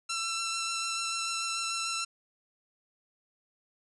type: tone with vibrato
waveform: 10% pulse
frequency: 1344 Hz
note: E6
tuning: 33 cents sharp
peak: -22 dBFS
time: 0.09-2.05 s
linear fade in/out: 10 ms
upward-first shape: triangle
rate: 6.8 Hz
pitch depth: 14 cents each way
effects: resampled to 22050 Hz